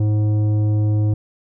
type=tone with tanh clipping; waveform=sine; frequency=105.9 Hz; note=G#2; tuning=34 cents sharp; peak=-16 dBFS; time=0-1.14 s; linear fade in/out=5 ms; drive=10 dB; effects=none